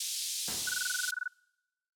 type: band-pass noise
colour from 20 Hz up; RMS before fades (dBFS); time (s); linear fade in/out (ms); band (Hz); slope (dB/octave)
pink; -36; 0-1.11; 5; 3600 to 11000; 24
type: noise with exponential decay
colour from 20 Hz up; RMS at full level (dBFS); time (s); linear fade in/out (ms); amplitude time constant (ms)
pink; -39; 0.48-1.08; 0; 130
type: tone bursts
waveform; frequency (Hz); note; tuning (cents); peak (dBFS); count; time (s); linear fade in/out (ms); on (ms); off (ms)
sine; 1480; F#6; 0; -30; 14; 0.67-1.279; 5; 24; 21
effects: noise-tail reverb RT60 1.0 s tail -26 dB re dry + high-pass 100 Hz 12 dB/octave